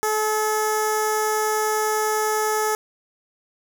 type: tone with notch filter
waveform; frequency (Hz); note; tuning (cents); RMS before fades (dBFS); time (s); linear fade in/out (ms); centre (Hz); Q
10% pulse; 430; A4; -40; -22; 0.03-2.75; 0; 2700; 0.64
effects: none